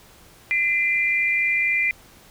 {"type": "tone pair together", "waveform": "sine", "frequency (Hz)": [2041, 2385], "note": ["C7", "D7"], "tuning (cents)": [-44, 26], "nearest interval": "minor third", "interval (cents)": 270, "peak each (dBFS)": [-21, -21], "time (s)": [0.51, 1.91], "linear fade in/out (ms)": 0, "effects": ["pink hiss -50 dBFS RMS until 2.3 s"]}